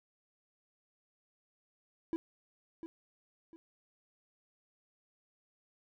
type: tone with echo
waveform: triangle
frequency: 329.6 Hz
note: E4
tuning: in tune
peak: -29 dBFS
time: 2.13-2.16 s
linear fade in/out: 0 ms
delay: 700 ms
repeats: 2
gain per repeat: -10 dB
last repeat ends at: 3.56 s
effects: none